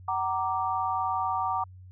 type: chord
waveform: sine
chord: Gb augmented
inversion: none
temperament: equal with one note detuned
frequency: 756.4 / 932.3 / 1174.7 Hz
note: Gb5 / Bb5 / D6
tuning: +38 / 0 / 0 cents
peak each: -30 dBFS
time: 0.08-1.64 s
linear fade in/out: 5 ms
effects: added 92 Hz sine -45 dBFS peak until 1.91 s